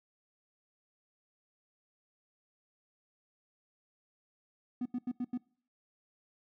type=tone bursts; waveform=triangle; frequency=246.9 Hz; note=B3; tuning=in tune; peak=-29 dBFS; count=5; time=4.81-5.376 s; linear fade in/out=5 ms; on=46 ms; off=84 ms; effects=noise-tail reverb RT60 0.5 s tail -24 dB re dry + tanh soft clip ceiling -26 dBFS